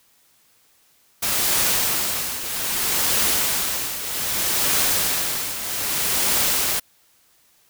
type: noise with tremolo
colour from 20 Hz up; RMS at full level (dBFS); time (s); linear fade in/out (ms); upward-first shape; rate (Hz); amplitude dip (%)
white; -19; 1.22-6.8; 10; triangle; 0.63; 70
effects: white hiss -59 dBFS RMS until 7.69 s